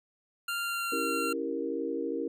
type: tone with pitch glide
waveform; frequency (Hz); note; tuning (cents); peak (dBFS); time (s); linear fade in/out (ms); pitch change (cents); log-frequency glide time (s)
25% pulse; 1392 to 1373.6; F6 to F6; -6 to -29; -27; 0.48-1.33; 5; -23; 0.62-0.98
type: chord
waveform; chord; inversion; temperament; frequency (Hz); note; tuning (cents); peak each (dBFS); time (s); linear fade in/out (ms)
sine; C# diminished seventh; none; equal; 277.2 / 329.6 / 392 / 466.2; C#4 / E4 / G4 / Bb4; 0 / 0 / 0 / 0; -36 / -35 / -38 / -34; 0.92-2.28; 5
effects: none